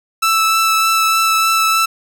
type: tone with vibrato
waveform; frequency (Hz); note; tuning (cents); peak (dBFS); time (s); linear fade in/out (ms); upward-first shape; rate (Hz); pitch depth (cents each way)
sawtooth; 1318.5; E6; 0; -8; 0.22-1.86; 10; triangle; 3.3; 11
effects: none